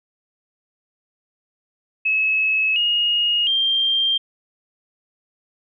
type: tone with pitch steps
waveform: sine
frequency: 2582 / 2865 / 3179 Hz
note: E7 / F7 / G7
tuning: -37 / +44 / +24 cents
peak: -16 dBFS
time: 2.05-4.18 s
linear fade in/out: 10 ms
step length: 710 ms
effects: none